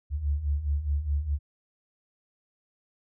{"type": "beating tone pair", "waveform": "sine", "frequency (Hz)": [69.3, 74.1], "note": ["C#2", "D2"], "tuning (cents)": [0, 16], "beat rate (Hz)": 4.8, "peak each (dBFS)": [-31, -26], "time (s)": [0.1, 1.39], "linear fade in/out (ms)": 50, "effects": []}